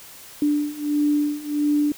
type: beating tone pair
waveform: sine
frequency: 293.7 / 295.2 Hz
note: D4 / D4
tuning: 0 / +9 cents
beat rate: 1.5 Hz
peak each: -23 / -21 dBFS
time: 0.42-1.92 s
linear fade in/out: 2 ms
effects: white hiss -43 dBFS RMS until 1.97 s